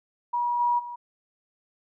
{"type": "tone with level steps", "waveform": "sine", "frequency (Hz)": 962, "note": "B5", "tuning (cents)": -46, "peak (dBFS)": [-23, -20, -34], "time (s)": [0.33, 0.96], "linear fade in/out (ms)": 10, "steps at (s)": [0.59, 0.78], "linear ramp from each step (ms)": 20, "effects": []}